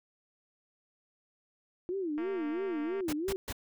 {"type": "tone with vibrato", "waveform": "sine", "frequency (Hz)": 340.9, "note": "F4", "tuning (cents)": -42, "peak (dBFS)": -31, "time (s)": [1.89, 3.36], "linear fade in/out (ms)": 0, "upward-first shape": "sine", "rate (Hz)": 3, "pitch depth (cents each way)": 250}
{"type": "click train", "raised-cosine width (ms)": 0.5, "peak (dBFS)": -31, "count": 191, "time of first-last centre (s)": [2.18, 3.006], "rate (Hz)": 230}
{"type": "noise bursts", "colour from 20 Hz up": "pink", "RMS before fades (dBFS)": -37, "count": 3, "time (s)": [3.08, 3.527], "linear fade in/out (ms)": 5, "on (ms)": 49, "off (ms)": 150}
{"effects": []}